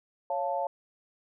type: chord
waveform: sine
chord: Db augmented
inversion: none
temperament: equal with one note detuned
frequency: 554.4 / 696.4 / 880 Hz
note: Db5 / F5 / A5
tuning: 0 / -5 / 0 cents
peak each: -32 dBFS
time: 0.3-0.67 s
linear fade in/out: 2 ms
effects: none